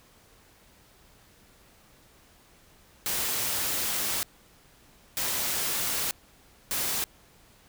white noise bursts at uneven times, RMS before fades -29 dBFS, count 3, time 3.06-4.23 / 5.17-6.11 / 6.71-7.04 s, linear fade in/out 0 ms, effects pink hiss -58 dBFS RMS until 7.68 s

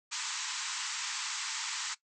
white band-pass noise, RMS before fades -37 dBFS, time 0.11-1.95 s, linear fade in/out 20 ms, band 860 to 7900 Hz, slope 96 dB/octave, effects noise-tail reverb RT60 0.1 s tail -17 dB re dry

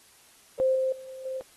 sine tone with level steps, 523.3 Hz, C5, in tune, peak -20 / -23 / -40 / -38 / -30 dBFS, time 0.6-1.41 s, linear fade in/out 0 ms, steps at 0.75 / 0.92 / 1.08 / 1.25 s, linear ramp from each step 5 ms, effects white hiss -57 dBFS RMS until 1.56 s + AAC 32 kbps

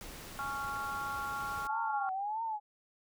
pink noise, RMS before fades -47 dBFS, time 0.01-1.67 s, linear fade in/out 0 ms
harmonic tone, 277.2 Hz, C#4, in tune, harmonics 3 / 4 / 5, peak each -41 / -40 / -38 dBFS, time 0.39-2.09 s, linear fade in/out 0 ms
sine tone with vibrato, 831 Hz, G#5, 1 cent sharp, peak -33 dBFS, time 1.65-2.6 s, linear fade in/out 50 ms, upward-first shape triangle, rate 1.6 Hz, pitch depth 180 cents each way
effects none

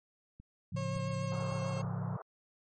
clicks, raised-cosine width 5 ms, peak -39 dBFS, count 7, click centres 0.4 / 0.751 / 0.963 / 1.132 / 1.345 / 1.52 / 1.849 s
sine chord, A augmented, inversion none, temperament equal, 110 / 138.59 / 174.61 Hz, A2 / C#3 / E#3, 0 / 0 / 0 cents, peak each -38 dBFS, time 0.72-2.17 s, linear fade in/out 10 ms
30% pulse tone with vibrato, 540 Hz, C#5, 45 cents flat, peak -36 dBFS, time 0.76-1.82 s, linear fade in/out 10 ms, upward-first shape sine, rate 6.7 Hz, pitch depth 13 cents each way
white band-pass noise, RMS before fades -47 dBFS, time 1.32-2.22 s, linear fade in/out 0 ms, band 370 to 1300 Hz, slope 48 dB/octave
effects MP3 32 kbps

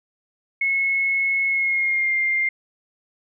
sine tone with pitch glide, 2184 to 2107 Hz, C#7 to C7, -26 to +12 cents, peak -18 dBFS, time 0.61-2.49 s, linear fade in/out 5 ms, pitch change -62 cents, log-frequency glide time 1.47-2.14 s, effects none

